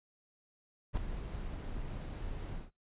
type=noise with ADSR envelope; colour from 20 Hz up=brown; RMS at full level=-30 dBFS; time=0.93-2.71 s; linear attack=42 ms; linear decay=6 ms; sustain=-10 dB; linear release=170 ms; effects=noise-tail reverb RT60 0.2 s tail -24 dB re dry + resampled to 8000 Hz